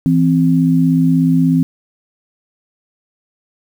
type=tone pair together; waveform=sine; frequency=164.81 / 261.4 Hz; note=E3 / C4; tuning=0 / -1 cents; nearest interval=minor sixth; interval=799 cents; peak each=-12 dBFS; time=0.06-1.63 s; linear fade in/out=0 ms; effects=7-bit